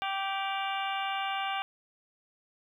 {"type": "harmonic tone with a mistuned harmonic", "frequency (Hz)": 390.2, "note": "G4", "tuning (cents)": -8, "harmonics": [2, 3, 4, 5, 6, 7, 8, 9], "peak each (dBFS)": [-33, -37, -39, -48, -39, -39, -47, -44], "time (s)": [0.02, 1.62], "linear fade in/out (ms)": 0, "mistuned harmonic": 7, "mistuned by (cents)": 55, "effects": ["11-bit"]}